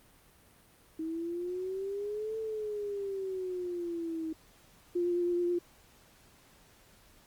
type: exponential two-way sweep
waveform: sine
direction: up then down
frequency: 316.9 to 445.1 to 316.9 Hz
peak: -33 dBFS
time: 0.99-4.33 s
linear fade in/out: 5 ms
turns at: 2.38 s
type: tone with vibrato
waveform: sine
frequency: 350.3 Hz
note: F4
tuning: 5 cents sharp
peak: -27 dBFS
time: 4.95-5.59 s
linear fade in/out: 10 ms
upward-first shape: triangle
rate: 9.3 Hz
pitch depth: 19 cents each way
effects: pink hiss -61 dBFS RMS until 7.26 s + Opus 32 kbps